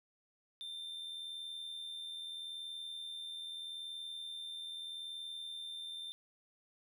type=tone with amplitude modulation; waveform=triangle; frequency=3580 Hz; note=A7; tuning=29 cents sharp; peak=-39 dBFS; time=0.61-6.12 s; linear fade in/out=0 ms; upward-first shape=sine; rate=80.8 Hz; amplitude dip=40%; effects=none

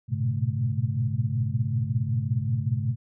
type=tone cluster; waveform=sine; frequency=102.7 / 117 / 122.3 / 139.3 / 214.7 Hz; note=G#2 / A#2 / B2 / C#3 / A3; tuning=-19 / +7 / -16 / +9 / -42 cents; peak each=-29 / -29 / -28 / -30 / -36 dBFS; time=0.08-2.96 s; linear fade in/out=50 ms; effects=none

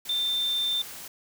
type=tone in noise; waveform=sine; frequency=3577 Hz; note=A7; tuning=28 cents sharp; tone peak=-24 dBFS; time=0.09-0.82 s; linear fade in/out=5 ms; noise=white; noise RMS=-41 dBFS; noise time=0.05-1.08 s; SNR=+14 dB; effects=none

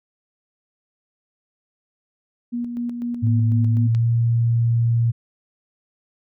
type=tone with tremolo; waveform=sine; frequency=239.4 Hz; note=A#3; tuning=46 cents sharp; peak=-22 dBFS; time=2.52-3.88 s; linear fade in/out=20 ms; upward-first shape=square; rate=4 Hz; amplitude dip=40%
type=tone with pitch glide; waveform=sine; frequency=110.8 to 116.78 Hz; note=A2 to A#2; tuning=+13 to +4 cents; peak=-15 dBFS; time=3.22-5.12 s; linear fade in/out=20 ms; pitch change=+91 cents; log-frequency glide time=3.67-4.07 s
type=click; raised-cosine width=0.2 ms; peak=-21 dBFS; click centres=3.949 s
effects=none

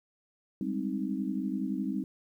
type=chord; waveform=sine; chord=Ab major seventh; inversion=third; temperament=equal; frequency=196 / 207.7 / 261.6 / 311.1 Hz; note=G3 / Ab3 / C4 / Eb4; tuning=0 / 0 / 0 / 0 cents; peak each=-34 / -38 / -34 / -36 dBFS; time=0.61-2.04 s; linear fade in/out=2 ms; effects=11-bit

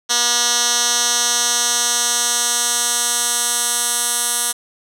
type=tone with band-pass filter sweep; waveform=10% pulse; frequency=240 Hz; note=B3; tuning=49 cents flat; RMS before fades=-18 dBFS; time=0.09-4.53 s; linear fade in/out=20 ms; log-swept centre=5500 to 9300 Hz; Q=1.7; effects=none

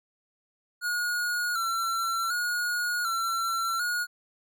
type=tone with vibrato; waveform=square; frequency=1396.9 Hz; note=F6; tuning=in tune; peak=-27 dBFS; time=0.81-4.07 s; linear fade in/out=50 ms; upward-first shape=square; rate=0.67 Hz; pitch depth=56 cents each way; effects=none

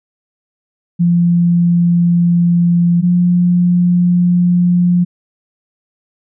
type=tone pair in turn; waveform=sine; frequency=172.7 / 176.63 Hz; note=F3 / F3; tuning=-19 / +20 cents; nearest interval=unison; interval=39 cents; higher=second; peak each=-8 dBFS; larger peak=neither; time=0.99-3.02 / 3.02-5.05 s; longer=neither; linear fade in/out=20 ms; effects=none

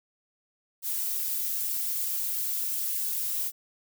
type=noise with flanger; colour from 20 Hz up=violet; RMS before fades=-30 dBFS; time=0.82-3.52 s; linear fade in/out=50 ms; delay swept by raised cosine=2 to 4.8 ms; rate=2.6 Hz; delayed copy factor=-0.9; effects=none

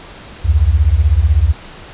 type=beating tone pair; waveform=sine; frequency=67 / 83 Hz; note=C2 / E2; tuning=+42 / +12 cents; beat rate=16 Hz; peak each=-11 dBFS; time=0.44-1.53 s; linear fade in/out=20 ms; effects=pink hiss -35 dBFS RMS until 1.93 s + resampled to 8000 Hz

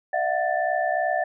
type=tone cluster; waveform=sine; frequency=605 / 673 / 736 / 1766 Hz; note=D#5 / E5 / F#5 / A6; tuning=-49 / +36 / -9 / +6 cents; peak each=-28 / -26 / -25 / -29 dBFS; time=0.13-1.24 s; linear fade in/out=5 ms; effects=none

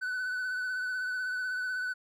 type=tone with vibrato; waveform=triangle; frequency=1500 Hz; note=F#6; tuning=23 cents sharp; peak=-29 dBFS; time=0.01-1.94 s; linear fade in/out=20 ms; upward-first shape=triangle; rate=16 Hz; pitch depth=33 cents each way; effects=none

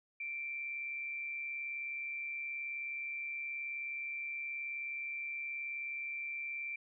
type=tone with amplitude modulation; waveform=sine; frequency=2349 Hz; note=D7; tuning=in tune; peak=-36 dBFS; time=0.2-6.76 s; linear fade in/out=5 ms; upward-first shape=sine; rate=139 Hz; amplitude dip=40%; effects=none

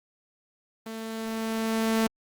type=tone with level ramp; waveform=sawtooth; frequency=223.2 Hz; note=A3; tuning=25 cents sharp; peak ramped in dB=-31 to -17 dBFS; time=0.86-2.07 s; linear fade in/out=5 ms; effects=Opus 24 kbps

